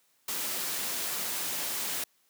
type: noise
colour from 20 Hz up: white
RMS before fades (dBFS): -33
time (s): 0.28-2.04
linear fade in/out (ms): 5
effects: white hiss -69 dBFS RMS until 2.29 s + high-pass 150 Hz 12 dB/octave